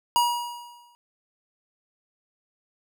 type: tone with exponential decay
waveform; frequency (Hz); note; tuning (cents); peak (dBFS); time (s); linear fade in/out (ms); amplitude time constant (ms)
square; 958; A#5; +47; -17; 0.16-0.95; 0; 170
effects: none